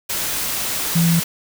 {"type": "tone in noise", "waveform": "sine", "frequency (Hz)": 168, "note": "E3", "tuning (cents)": 33, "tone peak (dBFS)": -13, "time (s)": [0.95, 1.2], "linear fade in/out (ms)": 10, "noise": "white", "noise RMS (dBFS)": -23, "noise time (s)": [0.09, 1.24], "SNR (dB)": 7, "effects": []}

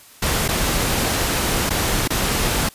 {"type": "noise with dropouts", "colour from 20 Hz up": "pink", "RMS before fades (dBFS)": -20, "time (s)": [0.22, 2.69], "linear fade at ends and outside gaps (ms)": 5, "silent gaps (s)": [[0.48, 0.487], [1.695, 1.704], [2.077, 2.103]], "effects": ["white hiss -46 dBFS RMS until 2.74 s", "resampled to 32000 Hz"]}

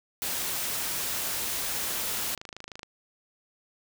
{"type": "noise", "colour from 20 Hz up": "white", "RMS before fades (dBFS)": -31, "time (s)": [0.22, 2.35], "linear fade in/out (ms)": 0}
{"type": "click train", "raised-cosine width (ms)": 0.2, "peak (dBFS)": -23, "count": 24, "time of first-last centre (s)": [1.96, 2.831], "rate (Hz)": 26.4}
{"effects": []}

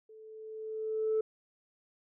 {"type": "tone with level ramp", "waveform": "sine", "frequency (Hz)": 437.3, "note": "A4", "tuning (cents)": -11, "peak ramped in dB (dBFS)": [-51, -24], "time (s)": [0.09, 1.21], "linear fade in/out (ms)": 5, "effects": ["tanh soft clip ceiling -23 dBFS"]}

